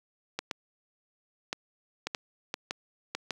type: clicks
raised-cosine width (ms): 0.2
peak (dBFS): -14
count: 9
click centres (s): 0.39 / 0.512 / 1.529 / 2.07 / 2.148 / 2.541 / 2.709 / 3.15 / 3.307
effects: high-pass 150 Hz 12 dB/octave + 9-bit